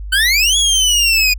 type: exponential two-way sweep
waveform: 25% pulse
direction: up then down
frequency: 1493 to 3389 to 2450 Hz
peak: -7 dBFS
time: 0.12-1.34 s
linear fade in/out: 10 ms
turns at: 0.57 s
effects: added 50 Hz sine -24 dBFS peak until 1.38 s

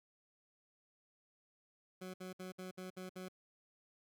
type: tone bursts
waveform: 20% pulse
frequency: 184.9 Hz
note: F#3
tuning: 1 cent flat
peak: -40 dBFS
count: 7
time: 2.01-3.286 s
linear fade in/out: 10 ms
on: 130 ms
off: 61 ms
effects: none

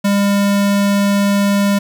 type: tone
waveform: square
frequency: 200.9 Hz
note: G3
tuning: 43 cents sharp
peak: -12 dBFS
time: 0.04-1.79 s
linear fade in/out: 10 ms
effects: 8-bit

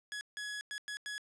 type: tone bursts at uneven times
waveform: sawtooth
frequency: 1682 Hz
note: G#6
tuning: 22 cents sharp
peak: -35 dBFS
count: 5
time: 0.12-0.21 / 0.37-0.61 / 0.71-0.78 / 0.88-0.97 / 1.06-1.18 s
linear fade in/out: 0 ms
effects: resampled to 22050 Hz + 11-bit

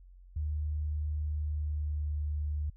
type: tone with pitch glide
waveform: sine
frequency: 75.6 to 74.69 Hz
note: D#2 to D2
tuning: -49 to +30 cents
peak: -30 dBFS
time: 0.36-2.7 s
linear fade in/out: 5 ms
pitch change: -21 cents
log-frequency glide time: 1.33-2.1 s
effects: added 45 Hz sine -51 dBFS peak until 2.76 s

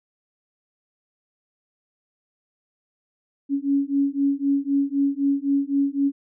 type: beating tone pair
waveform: sine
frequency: 277.2 / 281.1 Hz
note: C#4 / C#4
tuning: 0 / +24 cents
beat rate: 3.9 Hz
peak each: -22 dBFS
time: 3.49-6.12 s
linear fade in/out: 50 ms
effects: none

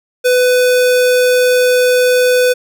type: tone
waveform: square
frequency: 499.4 Hz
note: B4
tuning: 19 cents sharp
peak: -9 dBFS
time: 0.24-2.54 s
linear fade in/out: 20 ms
effects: none

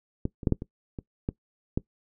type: clicks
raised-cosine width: 3 ms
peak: -14 / -25 / -9 / -9 / -21 / -22 / -14 / -12 dBFS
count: 8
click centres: 0.254 / 0.432 / 0.472 / 0.523 / 0.621 / 0.988 / 1.289 / 1.775 s
effects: noise-tail reverb RT60 0.1 s tail -20 dB re dry

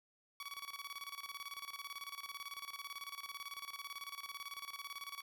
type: tone with tremolo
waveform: 15% pulse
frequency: 1129 Hz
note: C#6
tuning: 31 cents sharp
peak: -37 dBFS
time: 0.4-5.22 s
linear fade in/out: 2 ms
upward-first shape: square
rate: 18 Hz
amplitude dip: 75%
effects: none

